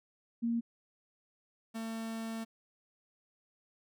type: tone pair in turn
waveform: sine / 45% pulse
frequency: 233.1 / 225 Hz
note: A#3 / A3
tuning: 0 / +39 cents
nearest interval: minor second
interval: 61 cents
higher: first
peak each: -29 / -37 dBFS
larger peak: first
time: 0.42-0.61 / 1.74-2.45 s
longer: second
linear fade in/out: 20 ms
effects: none